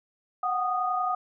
sine tone cluster, 733 / 764 / 1236 Hz, F#5 / G5 / D#6, -16 / -45 / -12 cents, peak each -28 / -36 / -27 dBFS, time 0.43-1.15 s, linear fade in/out 5 ms, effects none

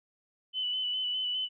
sine tone with vibrato, 3000 Hz, F#7, 23 cents sharp, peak -29 dBFS, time 0.53-1.49 s, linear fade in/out 50 ms, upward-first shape square, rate 4.9 Hz, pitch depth 21 cents each way, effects none

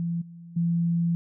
sine tone with level steps, 169.6 Hz, E3, 50 cents sharp, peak -25 / -41 / -21 dBFS, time 0-1.15 s, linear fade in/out 0 ms, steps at 0.21 / 0.56 s, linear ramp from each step 10 ms, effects none

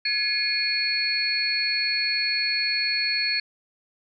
sine tone cluster, 1691 / 2168 / 2444 / 4362 Hz, G#6 / C#7 / D#7 / C#8, +31 / -39 / -32 / -29 cents, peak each -30 / -32 / -28 / -24 dBFS, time 0.05-3.4 s, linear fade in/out 5 ms, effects none

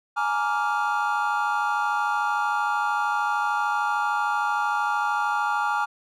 triangle chord, Bb dominant seventh, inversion third, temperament just, 839.1 / 932.3 / 1165.4 / 1398.5 Hz, Ab5 / Bb5 / D6 / F6, +18 / 0 / -14 / +2 cents, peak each -24 / -28 / -27 / -25 dBFS, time 0.16-5.86 s, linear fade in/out 20 ms, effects none

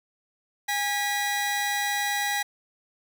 sawtooth tone pair together, 817.8 / 1945 Hz, G#5 / B6, -27 / -27 cents, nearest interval octave + minor third, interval 1500 cents, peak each -24 / -24 dBFS, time 0.68-2.43 s, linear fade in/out 10 ms, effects none

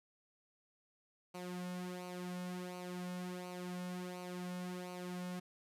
sawtooth tone with flanger, 180 Hz, F#3, 47 cents flat, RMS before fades -44 dBFS, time 1.34-5.4 s, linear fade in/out 10 ms, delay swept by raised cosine 0.57 to 2.57 ms, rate 1.4 Hz, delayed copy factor -0.65, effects resampled to 32000 Hz + 12-bit

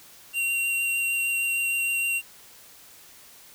square tone with vibrato, 2755 Hz, F7, 24 cents flat, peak -24 dBFS, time 0.33-2.22 s, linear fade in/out 50 ms, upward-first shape triangle, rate 6.5 Hz, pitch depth 11 cents each way, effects white hiss -50 dBFS RMS until 3.54 s

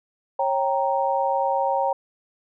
sine chord, G diminished, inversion second, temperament equal with one note detuned, 547.4 / 784 / 932.3 Hz, Db5 / G5 / Bb5, -22 / 0 / 0 cents, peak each -24 dBFS, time 0.39-1.93 s, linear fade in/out 5 ms, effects none

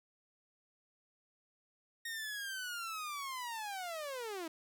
sawtooth linear sweep, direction down, 1864.7 to 311.1 Hz, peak -36 dBFS, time 2.05-4.48 s, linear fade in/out 5 ms, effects none

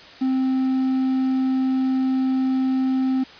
triangle tone with quantisation, 261.6 Hz, C4, in tune, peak -16 dBFS, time 0.21-3.24 s, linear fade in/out 10 ms, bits 7, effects white hiss -43 dBFS RMS until 3.39 s + resampled to 11025 Hz

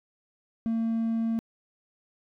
triangle tone, 226.9 Hz, A#3, 47 cents flat, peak -22 dBFS, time 0.66-1.39 s, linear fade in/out 0 ms, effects tanh soft clip ceiling -18 dBFS

